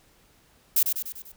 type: noise with echo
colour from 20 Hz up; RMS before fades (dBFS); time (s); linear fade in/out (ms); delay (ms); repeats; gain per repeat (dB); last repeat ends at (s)
violet; -20; 0.76-0.83; 5; 98; 5; -5; 1.32
effects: pink hiss -60 dBFS RMS until 1.36 s